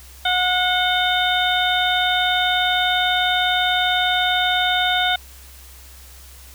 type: harmonic tone with a mistuned harmonic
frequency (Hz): 728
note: F#5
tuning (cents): -28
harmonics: 1 / 2 / 3 / 4 / 5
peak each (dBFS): -21 / -22 / -27 / -26 / -21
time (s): 0.25-5.16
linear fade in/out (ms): 5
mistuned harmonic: 4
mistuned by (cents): +77
effects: added 65 Hz sine -42 dBFS peak until 6.54 s + white hiss -45 dBFS RMS until 6.54 s